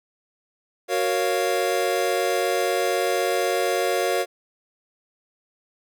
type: chord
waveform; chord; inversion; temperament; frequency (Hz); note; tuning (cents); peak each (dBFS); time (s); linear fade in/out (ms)
square; Gb major seventh; none; equal; 370 / 466.2 / 554.4 / 698.5; Gb4 / Bb4 / Db5 / F5; 0 / 0 / 0 / 0; -27; 0.88-4.26; 50
effects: none